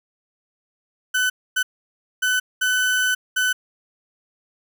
35% pulse tone bursts at uneven times, 1505 Hz, F#6, 29 cents sharp, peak -16 dBFS, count 5, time 1.14-1.3 / 1.56-1.63 / 2.22-2.4 / 2.61-3.15 / 3.36-3.53 s, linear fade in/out 10 ms, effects none

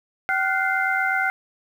sine tone cluster, 765 / 1420 / 1508 / 2086 Hz, G5 / F6 / F#6 / C7, -42 / +28 / +32 / -6 cents, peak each -25 dBFS, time 0.29-1.3 s, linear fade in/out 0 ms, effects 8-bit

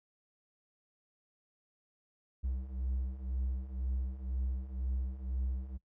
triangle beating tone pair, 63 / 65 Hz, B1 / C2, +35 / -11 cents, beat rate 2 Hz, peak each -37 / -33 dBFS, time 2.43-5.78 s, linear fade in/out 20 ms, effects noise-tail reverb RT60 0.1 s tail -21 dB re dry

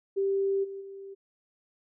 sine tone with level steps, 392 Hz, G4, in tune, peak -24 / -36 / -40 dBFS, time 0.16-1.15 s, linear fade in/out 20 ms, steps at 0.63 / 0.8 s, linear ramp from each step 20 ms, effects none

